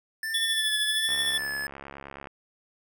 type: tone with vibrato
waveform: square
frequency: 1760 Hz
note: A6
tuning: in tune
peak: -30 dBFS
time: 0.23-1.67 s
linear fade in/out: 2 ms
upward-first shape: sine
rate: 1.3 Hz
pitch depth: 45 cents each way
type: tone with tremolo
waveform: square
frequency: 3438 Hz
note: A7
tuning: 41 cents flat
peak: -24 dBFS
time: 0.34-1.38 s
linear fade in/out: 5 ms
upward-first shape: sine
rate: 13 Hz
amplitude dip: 45%
type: click train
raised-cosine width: 0.5 ms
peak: -25 dBFS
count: 83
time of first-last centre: 1.09-2.272 s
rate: 69.4 Hz
effects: none